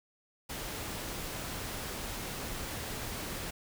pink noise, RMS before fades -39 dBFS, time 0.49-3.51 s, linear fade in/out 10 ms, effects none

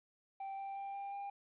triangle tone with pitch steps, 781 / 786 / 791 / 796 / 801.1 Hz, G5 / G5 / G5 / G5 / G5, -7 / +4 / +15 / +26 / +37 cents, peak -39 dBFS, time 0.4-1.3 s, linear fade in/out 5 ms, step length 180 ms, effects resampled to 8000 Hz + 12-bit

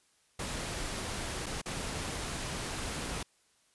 pink noise with dropouts, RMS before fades -37 dBFS, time 0.39-3.23 s, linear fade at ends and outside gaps 5 ms, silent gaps 1.46-1.464 / 1.616-1.658 s, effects white hiss -69 dBFS RMS until 3.74 s + resampled to 24000 Hz

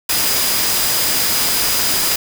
sine tone in noise, 4940 Hz, D#8, 13 cents flat, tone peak -23 dBFS, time 0.09-2.16 s, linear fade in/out 5 ms, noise white, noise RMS -17 dBFS, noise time 0.09-2.16 s, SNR -9 dB, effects none

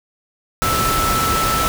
sine tone in noise, 1318.5 Hz, E6, in tune, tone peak -18 dBFS, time 0.62-1.68 s, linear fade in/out 0 ms, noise pink, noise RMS -20 dBFS, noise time 0.62-1.68 s, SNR -1 dB, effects none

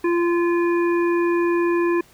harmonic tone with a mistuned harmonic, 344.3 Hz, F4, 25 cents flat, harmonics 1 / 3 / 5 / 7, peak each -17 / -27 / -31 / -34 dBFS, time 0.04-2.01 s, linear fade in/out 5 ms, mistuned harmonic 7, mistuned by +23 cents, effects pink hiss -52 dBFS RMS until 2.13 s

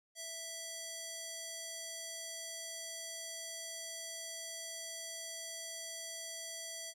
square tone with band-pass filter, 659 Hz, E5, 1 cent flat, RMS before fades -45 dBFS, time 0.15-6.94 s, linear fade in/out 50 ms, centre 7300 Hz, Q 1.3, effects none

